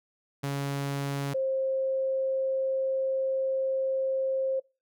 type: tone pair in turn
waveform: sawtooth / sine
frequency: 140 / 531 Hz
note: C#3 / C5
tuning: +18 / +25 cents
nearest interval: octave + major seventh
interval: 2307 cents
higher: second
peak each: -25 dBFS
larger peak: neither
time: 0.43-1.34 / 1.34-4.6 s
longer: second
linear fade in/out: 10 ms
effects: noise-tail reverb RT60 0.3 s tail -25 dB re dry